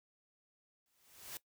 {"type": "noise with exponential growth", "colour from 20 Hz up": "white", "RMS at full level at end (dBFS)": -43, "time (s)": [0.86, 1.37], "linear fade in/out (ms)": 1, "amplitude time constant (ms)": 110, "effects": ["noise-tail reverb RT60 0.1 s tail -18 dB re dry"]}